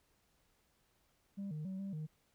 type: tone with pitch steps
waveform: sine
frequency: 198.3 / 153 / 189.7 / 196 / 154.6 Hz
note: G3 / D#3 / F#3 / G3 / D#3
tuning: +20 / -29 / +43 / 0 / -11 cents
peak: -37 dBFS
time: 1.37-2.07 s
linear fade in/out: 20 ms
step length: 140 ms
effects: tanh soft clip ceiling -38 dBFS + pink hiss -75 dBFS RMS until 2.34 s